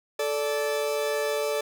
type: tone pair together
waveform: 40% pulse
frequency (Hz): 436.8 / 583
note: A4 / D5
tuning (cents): -13 / -13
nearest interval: perfect fourth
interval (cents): 500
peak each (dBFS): -27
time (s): 0.19-1.61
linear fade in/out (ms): 5
effects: none